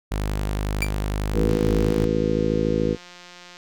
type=tone; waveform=sawtooth; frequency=51 Hz; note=G#1; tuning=31 cents flat; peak=-19 dBFS; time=0.11-2.06 s; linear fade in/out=10 ms
type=tone with exponential decay; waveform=40% pulse; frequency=2349 Hz; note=D7; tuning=in tune; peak=-17 dBFS; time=0.82-0.91 s; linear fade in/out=0 ms; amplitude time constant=19 ms
type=harmonic tone; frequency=53.8 Hz; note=A1; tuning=38 cents flat; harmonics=1 / 2 / 3 / 4 / 5 / 6 / 7 / 8 / 9; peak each=-30 / -31 / -27 / -27 / -28 / -28 / -28 / -30 / -25 dBFS; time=1.33-2.97 s; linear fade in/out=50 ms
type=click train; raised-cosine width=0.2 ms; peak=-26 dBFS; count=369; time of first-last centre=1.49-3.569 s; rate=177 Hz
effects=none